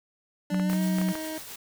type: tone with pitch glide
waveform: 25% pulse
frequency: 293.7 to 314.8 Hz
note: D4 to D#4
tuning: 0 to +20 cents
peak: -29 dBFS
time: 0.5-1.38 s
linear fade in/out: 2 ms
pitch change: +120 cents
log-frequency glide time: 0.62-0.8 s
type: tone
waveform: sine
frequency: 185 Hz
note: F#3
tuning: in tune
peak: -23 dBFS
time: 0.51-1.13 s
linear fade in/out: 20 ms
type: clicks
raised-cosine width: 0.5 ms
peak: -20 dBFS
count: 8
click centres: 0.545 / 0.597 / 0.699 / 0.732 / 0.985 / 1.015 / 1.087 / 1.154 s
type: noise with tremolo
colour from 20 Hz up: white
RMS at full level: -40 dBFS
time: 0.69-1.56 s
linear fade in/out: 5 ms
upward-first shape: sine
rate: 7.5 Hz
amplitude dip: 35%
effects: none